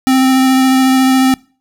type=tone with vibrato; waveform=square; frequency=261.8 Hz; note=C4; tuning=1 cent sharp; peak=-8 dBFS; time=0.07-1.34 s; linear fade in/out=0 ms; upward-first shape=triangle; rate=14 Hz; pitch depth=14 cents each way; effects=noise-tail reverb RT60 0.4 s tail -25 dB re dry